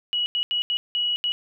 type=tone bursts at uneven times; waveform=sine; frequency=2920 Hz; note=F#7; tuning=24 cents flat; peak=-21 dBFS; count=6; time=0.13-0.26 / 0.35-0.43 / 0.51-0.62 / 0.7-0.77 / 0.95-1.16 / 1.24-1.32 s; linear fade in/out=0 ms; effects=none